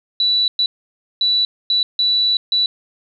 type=tone bursts at uneven times; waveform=sine; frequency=3951 Hz; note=B7; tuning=in tune; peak=-13 dBFS; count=6; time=0.2-0.48 / 0.59-0.66 / 1.21-1.45 / 1.7-1.83 / 1.99-2.37 / 2.52-2.66 s; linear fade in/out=2 ms; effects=9-bit